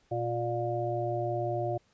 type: harmonic tone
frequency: 118.3 Hz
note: A#2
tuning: 26 cents sharp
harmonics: 1 / 3 / 5 / 6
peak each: -34 / -34 / -34 / -34 dBFS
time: 0.11-1.78 s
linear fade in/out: 10 ms
effects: pink hiss -68 dBFS RMS until 1.93 s + resampled to 16000 Hz